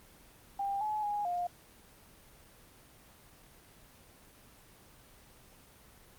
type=tone with pitch steps; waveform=sine; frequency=796 / 852 / 826 / 707 Hz; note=G5 / G#5 / G#5 / F5; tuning=+26 / +44 / -10 / +21 cents; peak=-31 dBFS; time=0.59-1.47 s; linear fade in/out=5 ms; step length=220 ms; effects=pink hiss -58 dBFS RMS until 6.18 s + Opus 24 kbps